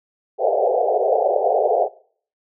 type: band-pass noise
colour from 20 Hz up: white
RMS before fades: -18 dBFS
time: 0.38-1.89 s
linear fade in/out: 50 ms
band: 400 to 770 Hz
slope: 96 dB/octave
effects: noise-tail reverb RT60 0.5 s tail -20 dB re dry